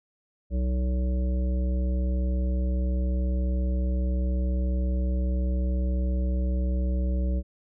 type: harmonic tone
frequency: 62.8 Hz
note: B1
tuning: 30 cents sharp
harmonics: 1 / 3 / 5 / 7 / 9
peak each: -23 / -33 / -39 / -44 / -40 dBFS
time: 0.5-7.43 s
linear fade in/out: 50 ms
effects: none